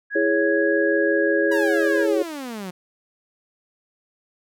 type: tone with pitch glide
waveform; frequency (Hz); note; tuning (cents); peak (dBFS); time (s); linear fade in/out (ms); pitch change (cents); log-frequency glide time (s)
sine; 1661.2 to 1649.7; G#6 to G#6; 0 to -12; -23; 0.1-2.07; 50; -12; 0.54-1.8
type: chord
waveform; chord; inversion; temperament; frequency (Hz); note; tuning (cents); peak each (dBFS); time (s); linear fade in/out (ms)
sine; C# minor; first; equal; 329.6 / 415.3 / 554.4; E4 / G#4 / C#5; 0 / 0 / 0; -22; 0.15-2.23; 10
type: exponential sweep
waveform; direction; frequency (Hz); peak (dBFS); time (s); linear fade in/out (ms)
sawtooth; down; 987.8 to 175.9; -26; 1.51-2.71; 10
effects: none